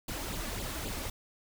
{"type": "noise with flanger", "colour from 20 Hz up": "pink", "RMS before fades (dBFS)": -37, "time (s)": [0.08, 1.1], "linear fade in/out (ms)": 5, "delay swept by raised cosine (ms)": [0.25, 3.55], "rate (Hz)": 3.8, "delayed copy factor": 0.7, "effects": []}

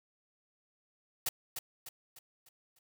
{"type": "noise with echo", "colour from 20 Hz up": "white", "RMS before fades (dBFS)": -32, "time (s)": [1.26, 1.29], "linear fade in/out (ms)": 5, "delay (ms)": 300, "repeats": 5, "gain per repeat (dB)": -7, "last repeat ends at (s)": 2.79, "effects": []}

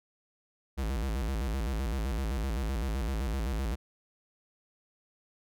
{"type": "tone with vibrato", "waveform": "square", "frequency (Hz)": 60.2, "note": "B1", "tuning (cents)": -44, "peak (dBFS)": -30, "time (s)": [0.77, 3.76], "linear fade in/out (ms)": 20, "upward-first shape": "square", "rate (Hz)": 7.8, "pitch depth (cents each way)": 200, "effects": []}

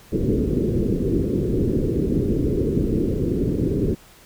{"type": "low-pass noise", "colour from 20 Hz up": "white", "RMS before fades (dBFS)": -21, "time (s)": [0.12, 3.95], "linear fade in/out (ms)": 10, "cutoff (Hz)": 430, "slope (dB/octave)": 48, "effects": ["pink hiss -49 dBFS RMS until 4.25 s"]}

